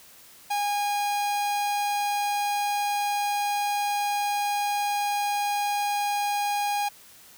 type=tone; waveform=45% pulse; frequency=819 Hz; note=G#5; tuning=24 cents flat; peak=-24 dBFS; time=0.5-6.89 s; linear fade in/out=10 ms; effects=white hiss -51 dBFS RMS until 7.37 s